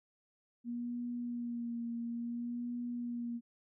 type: tone with vibrato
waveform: sine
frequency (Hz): 237.7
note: A#3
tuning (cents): +34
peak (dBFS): -36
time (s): 0.64-3.41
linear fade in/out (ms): 50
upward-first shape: sine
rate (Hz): 0.58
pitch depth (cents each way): 28
effects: none

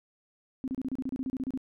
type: tone bursts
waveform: sine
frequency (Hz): 261.6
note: C4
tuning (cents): 0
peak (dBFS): -29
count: 14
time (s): 0.64-1.575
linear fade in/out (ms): 0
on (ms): 38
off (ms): 31
effects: none

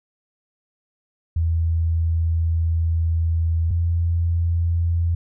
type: tone pair in turn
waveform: sine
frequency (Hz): 82.41 / 84.63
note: E2 / E2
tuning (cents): 0 / +46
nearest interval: unison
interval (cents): 46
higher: second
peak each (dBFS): -17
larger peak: neither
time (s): 1.36-3.71 / 3.71-5.15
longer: first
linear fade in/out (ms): 5
effects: none

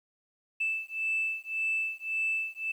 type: beating tone pair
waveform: sine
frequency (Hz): 2637 / 2638.8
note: E7 / E7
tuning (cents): 0 / +1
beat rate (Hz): 1.8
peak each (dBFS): -31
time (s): 0.6-2.72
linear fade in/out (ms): 10
effects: tanh soft clip ceiling -22 dBFS + 10-bit

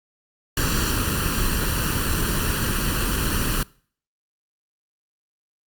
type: noise with comb filter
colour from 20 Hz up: pink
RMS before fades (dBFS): -22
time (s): 0.57-3.63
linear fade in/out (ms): 2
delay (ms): 0.69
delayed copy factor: +0.75
effects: noise-tail reverb RT60 0.5 s tail -23 dB re dry + Opus 48 kbps

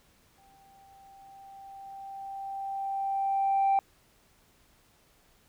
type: tone with exponential growth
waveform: sine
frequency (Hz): 784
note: G5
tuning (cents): 0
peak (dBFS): -19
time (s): 0.38-3.79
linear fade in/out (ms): 1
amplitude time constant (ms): 740
effects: tanh soft clip ceiling -19 dBFS + pink hiss -64 dBFS RMS until 5.48 s

